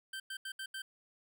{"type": "tone bursts at uneven times", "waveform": "25% pulse", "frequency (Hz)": 1558, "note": "G6", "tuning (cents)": -11, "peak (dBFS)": -36, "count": 5, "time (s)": [[0.13, 0.2], [0.3, 0.37], [0.45, 0.52], [0.59, 0.66], [0.74, 0.82]], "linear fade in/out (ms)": 5, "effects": []}